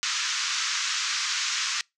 white band-pass noise, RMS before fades -28 dBFS, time 0.03-1.81 s, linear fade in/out 0 ms, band 1100 to 6700 Hz, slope 48 dB/octave, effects noise-tail reverb RT60 0.2 s tail -26 dB re dry

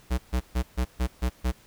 square tone bursts, 62.4 Hz, B1, 19 cents sharp, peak -23 dBFS, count 7, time 0.1-1.521 s, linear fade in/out 20 ms, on 83 ms, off 140 ms, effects pink hiss -56 dBFS RMS until 1.66 s

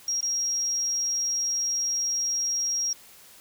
sine tone with dropouts, 5620 Hz, F8, 10 cents sharp, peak -24 dBFS, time 0.08-2.93 s, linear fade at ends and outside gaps 2 ms, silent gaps 0.207-0.228 s, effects white hiss -51 dBFS RMS until 3.4 s

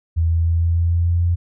sine tone with pitch steps, 82.41 / 82.98 / 83.56 / 84.14 / 84.73 / 85.32 / 85.91 / 86.51 Hz, E2 / E2 / E2 / E2 / E2 / F2 / F2 / F2, 0 / +12 / +24 / +36 / +48 / -40 / -28 / -16 cents, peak -14 dBFS, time 0.16-1.36 s, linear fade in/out 20 ms, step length 150 ms, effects none

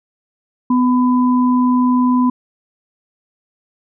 sine tone pair together, 250.2 / 1002 Hz, B3 / B5, +23 / +25 cents, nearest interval 2 octaves, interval 2402 cents, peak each -11 / -19 dBFS, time 0.7-2.3 s, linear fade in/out 5 ms, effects none

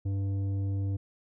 triangle tone with tanh clipping, 98.2 Hz, G2, 4 cents sharp, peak -29 dBFS, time 0.05-0.97 s, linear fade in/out 10 ms, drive 13 dB, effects none

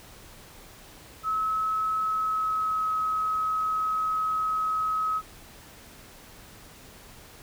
sine tone with pitch glide, 1290 to 1276.7 Hz, E6 to D#6, -38 to +44 cents, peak -24 dBFS, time 1.23-5.22 s, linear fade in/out 50 ms, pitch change -18 cents, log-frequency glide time 1.97-3 s, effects pink hiss -49 dBFS RMS until 7.42 s

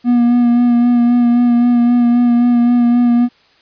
triangle tone with vibrato, 240.5 Hz, B3, 46 cents flat, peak -6 dBFS, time 0.04-3.29 s, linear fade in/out 50 ms, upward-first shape sine, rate 3.8 Hz, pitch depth 21 cents each way, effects white hiss -51 dBFS RMS until 3.61 s + resampled to 11025 Hz

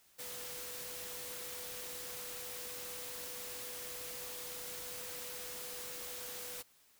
sine tone in noise, 493.9 Hz, B4, in tune, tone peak -52 dBFS, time 0.18-6.63 s, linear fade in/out 20 ms, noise white, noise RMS -45 dBFS, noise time 0.18-6.63 s, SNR -10 dB, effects white hiss -67 dBFS RMS until 6.99 s

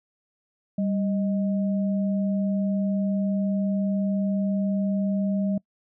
sine tone pair together, 196.4 / 623.5 Hz, G3 / D#5, +4 / +3 cents, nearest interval octave + minor sixth, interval 1999 cents, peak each -22 / -33 dBFS, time 0.78-5.58 s, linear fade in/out 5 ms, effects noise-tail reverb RT60 0.1 s tail -24 dB re dry

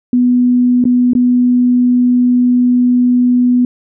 sine tone with dropouts, 246.9 Hz, B3, in tune, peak -7 dBFS, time 0.13-3.65 s, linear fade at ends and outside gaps 2 ms, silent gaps 0.841-0.853 / 1.134-1.151 s, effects none

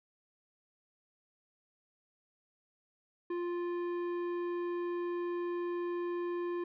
sine tone with tanh clipping, 349.2 Hz, F4, in tune, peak -35 dBFS, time 3.3-6.64 s, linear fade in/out 5 ms, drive 12 dB, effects none

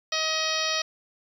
harmonic tone, 632 Hz, D#5, 27 cents sharp, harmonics 1 / 2 / 3 / 4 / 5 / 6 / 7 / 8 / 9, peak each -33 / -33 / -33 / -33 / -33 / -33 / -33 / -33 / -33 dBFS, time 0.12-0.82 s, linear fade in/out 5 ms, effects 9-bit

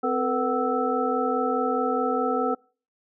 sine tone cluster, 257.6 / 446 / 490.8 / 750 / 1314 Hz, C4 / A4 / B4 / F#5 / E6, -27 / +23 / -11 / +23 / -6 cents, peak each -28 dBFS, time 0.03-2.55 s, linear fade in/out 10 ms, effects noise-tail reverb RT60 0.4 s tail -26 dB re dry

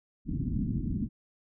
white low-pass noise, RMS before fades -31 dBFS, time 0.25-1.09 s, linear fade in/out 50 ms, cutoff 270 Hz, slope 48 dB/octave, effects none

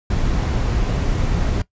brown noise, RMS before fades -19 dBFS, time 0.1-1.62 s, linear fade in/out 5 ms, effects noise-tail reverb RT60 0.1 s tail -17 dB re dry + resampled to 16000 Hz

